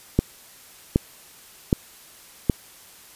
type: click train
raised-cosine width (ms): 3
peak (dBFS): -3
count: 4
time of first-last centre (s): 0.19-2.498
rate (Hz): 1.3
effects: white hiss -48 dBFS RMS until 3.15 s + resampled to 32000 Hz